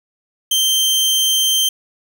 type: tone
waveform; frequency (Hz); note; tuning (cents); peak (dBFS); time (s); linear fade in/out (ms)
sawtooth; 3136; G7; 0; -10; 0.51-1.69; 5
effects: none